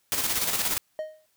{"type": "noise with tremolo", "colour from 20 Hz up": "white", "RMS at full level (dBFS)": -25, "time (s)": [0.12, 0.78], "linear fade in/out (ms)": 0, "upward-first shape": "square", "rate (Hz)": 17, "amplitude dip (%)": 45}
{"type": "tone with exponential decay", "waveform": "triangle", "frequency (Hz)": 622.3, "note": "D#5", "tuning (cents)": 0, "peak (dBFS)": -24, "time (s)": [0.99, 1.26], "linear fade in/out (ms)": 1, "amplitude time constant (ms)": 58}
{"effects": ["white hiss -69 dBFS RMS until 1.36 s"]}